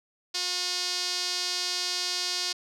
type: tone with band-pass filter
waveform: sawtooth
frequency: 360 Hz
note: F#4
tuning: 47 cents flat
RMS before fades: -30 dBFS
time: 0.34-2.53 s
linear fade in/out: 10 ms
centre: 4800 Hz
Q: 3.2
effects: none